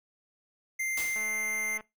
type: tone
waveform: square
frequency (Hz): 2093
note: C7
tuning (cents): 0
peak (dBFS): -30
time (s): 0.79-1.78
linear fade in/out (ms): 10
type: noise with exponential decay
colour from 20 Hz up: white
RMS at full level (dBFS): -34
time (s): 0.97-1.48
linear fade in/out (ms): 5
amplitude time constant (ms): 110
type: click train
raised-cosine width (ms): 0.5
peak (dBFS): -31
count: 141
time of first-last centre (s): 1.16-1.808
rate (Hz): 216
effects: noise-tail reverb RT60 0.2 s tail -20 dB re dry